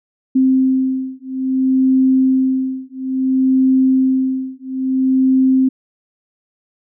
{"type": "beating tone pair", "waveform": "sine", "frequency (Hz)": [261.6, 262.19], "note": ["C4", "C4"], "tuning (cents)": [0, 4], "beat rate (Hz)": 0.59, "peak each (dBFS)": -15, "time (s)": [0.35, 5.69], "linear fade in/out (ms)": 10, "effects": []}